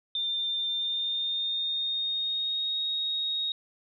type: tone with pitch glide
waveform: sine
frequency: 3595 to 3754 Hz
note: A7 to A#7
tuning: +36 to +11 cents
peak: -27 dBFS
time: 0.15-3.52 s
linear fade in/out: 2 ms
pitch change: +75 cents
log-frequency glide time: 0.67-2.78 s
effects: none